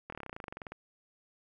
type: slowing click train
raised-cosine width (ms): 0.5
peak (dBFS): -26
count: 18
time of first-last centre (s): 0.1-0.72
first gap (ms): 24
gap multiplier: 1.05
effects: 11-bit